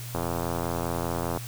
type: click train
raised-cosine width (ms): 1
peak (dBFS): -15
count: 105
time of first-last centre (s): 0.15-1.374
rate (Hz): 85
effects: added 120 Hz sine -36 dBFS peak until 1.47 s + white hiss -42 dBFS RMS until 1.47 s